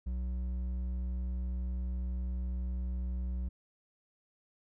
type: tone with hard clipping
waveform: sine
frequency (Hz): 62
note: B1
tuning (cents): +7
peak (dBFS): -34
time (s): 0.06-3.49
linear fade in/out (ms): 10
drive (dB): 6
effects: none